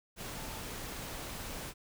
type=tone in noise; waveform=sine; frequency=887 Hz; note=A5; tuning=14 cents sharp; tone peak=-51 dBFS; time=0.33-0.63 s; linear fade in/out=50 ms; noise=pink; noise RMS=-42 dBFS; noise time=0.16-1.74 s; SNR=-12 dB; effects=none